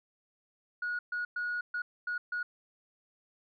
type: tone bursts at uneven times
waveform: sine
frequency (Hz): 1452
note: F#6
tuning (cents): -33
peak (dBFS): -30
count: 6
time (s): 0.82-0.99 / 1.12-1.25 / 1.36-1.61 / 1.74-1.82 / 2.07-2.18 / 2.32-2.43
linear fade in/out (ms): 5
effects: tanh soft clip ceiling -28 dBFS